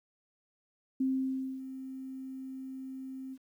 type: tone with ADSR envelope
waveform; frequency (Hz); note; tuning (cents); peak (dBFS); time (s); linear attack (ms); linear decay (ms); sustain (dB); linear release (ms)
sine; 263.5; C4; +12; -26; 1-3.38; 7; 590; -13; 52
effects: 11-bit